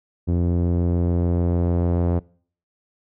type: tone with low-pass filter sweep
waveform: sawtooth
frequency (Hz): 86.8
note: F2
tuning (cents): -10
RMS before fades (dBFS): -20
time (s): 0.27-2.2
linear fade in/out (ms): 20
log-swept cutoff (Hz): 340 to 630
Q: 1
effects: noise-tail reverb RT60 0.5 s tail -23 dB re dry